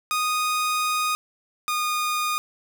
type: tone pair in turn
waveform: sawtooth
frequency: 1240 / 1226.5 Hz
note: D#6 / D#6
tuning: -6 / -25 cents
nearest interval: unison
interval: 19 cents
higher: first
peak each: -18 / -19 dBFS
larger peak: first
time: 0.11-1.15 / 1.68-2.38 s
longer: first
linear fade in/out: 0 ms
effects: none